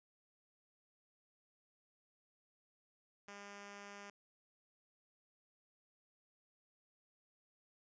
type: tone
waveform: 5% pulse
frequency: 202.1 Hz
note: G#3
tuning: 47 cents flat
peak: -39 dBFS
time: 3.28-4.1 s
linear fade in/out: 2 ms
effects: resampled to 16000 Hz